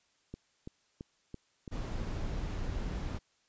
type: click train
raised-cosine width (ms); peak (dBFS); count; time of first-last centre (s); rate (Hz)
3; -29; 5; 0.34-1.678; 2.99
type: noise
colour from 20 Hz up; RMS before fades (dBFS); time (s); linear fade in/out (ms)
brown; -36; 1.71-3.19; 20
effects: white hiss -72 dBFS RMS until 3.48 s + resampled to 16000 Hz